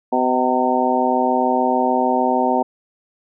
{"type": "harmonic tone with a mistuned harmonic", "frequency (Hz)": 126.7, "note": "B2", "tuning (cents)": 45, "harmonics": [2, 3, 4, 5, 6, 7], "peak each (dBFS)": [-21, -24, -24, -23, -20, -21], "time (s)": [0.12, 2.63], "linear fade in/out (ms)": 10, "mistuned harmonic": 7, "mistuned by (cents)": 45, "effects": []}